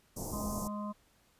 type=band-stop noise; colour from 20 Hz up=pink; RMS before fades=-39 dBFS; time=0.16-0.68 s; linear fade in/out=10 ms; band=980 to 5500 Hz; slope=48 dB/octave
type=harmonic tone; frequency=207.7 Hz; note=G#3; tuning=in tune; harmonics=1 / 3 / 5 / 6; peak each=-37 / -45 / -42 / -53 dBFS; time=0.32-0.93 s; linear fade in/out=20 ms
effects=pink hiss -68 dBFS RMS until 1.39 s + resampled to 32000 Hz